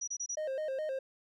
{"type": "tone bursts", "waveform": "sine", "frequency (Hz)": 5830, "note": "F#8", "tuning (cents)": -26, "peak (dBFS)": -34, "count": 4, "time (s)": [0.01, 0.355], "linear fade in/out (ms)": 10, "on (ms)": 66, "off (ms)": 27}
{"type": "tone with vibrato", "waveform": "triangle", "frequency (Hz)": 573, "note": "D5", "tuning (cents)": -43, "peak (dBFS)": -31, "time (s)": [0.37, 0.99], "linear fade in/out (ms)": 5, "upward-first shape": "square", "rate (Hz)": 4.8, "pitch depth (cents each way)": 130}
{"effects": []}